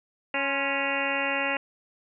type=harmonic tone with a mistuned harmonic; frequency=277.2 Hz; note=C#4; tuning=in tune; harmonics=1 / 2 / 3 / 4 / 5 / 6 / 7 / 8 / 9 / 10; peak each=-36 / -32 / -34 / -37 / -36 / -36 / -32 / -36 / -33 / -32 dBFS; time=0.34-1.57 s; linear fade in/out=2 ms; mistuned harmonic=4; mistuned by=-68 cents; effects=none